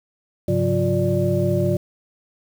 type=tone cluster; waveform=sine; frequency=101.4 / 136.1 / 180.7 / 354.4 / 588 Hz; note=G#2 / C#3 / F#3 / F4 / D5; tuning=-41 / -31 / -41 / +25 / +2 cents; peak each=-23 dBFS; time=0.48-1.77 s; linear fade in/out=5 ms; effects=tanh soft clip ceiling -5 dBFS + 7-bit